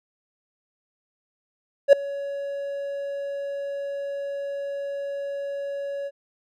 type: tone with ADSR envelope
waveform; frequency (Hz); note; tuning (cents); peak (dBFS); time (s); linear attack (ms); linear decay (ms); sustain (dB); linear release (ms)
triangle; 561; C#5; +21; -4; 1.88-6.11; 48; 4; -22; 44
effects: none